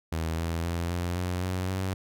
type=tone with pitch steps; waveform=sawtooth; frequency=81.1 / 83.19 / 85.33 / 87.53 / 89.78 / 92.09 / 94.46 Hz; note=E2 / E2 / F2 / F2 / F2 / F#2 / F#2; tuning=-28 / +16 / -40 / +4 / +48 / -8 / +36 cents; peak=-24 dBFS; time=0.12-1.94 s; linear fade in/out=5 ms; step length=260 ms; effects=none